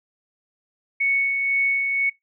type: tone with tremolo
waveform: sine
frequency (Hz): 2217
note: C#7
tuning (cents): 0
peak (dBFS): -17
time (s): 1-2.1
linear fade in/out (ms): 10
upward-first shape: sine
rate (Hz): 2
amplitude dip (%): 35
effects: noise-tail reverb RT60 0.2 s tail -25 dB re dry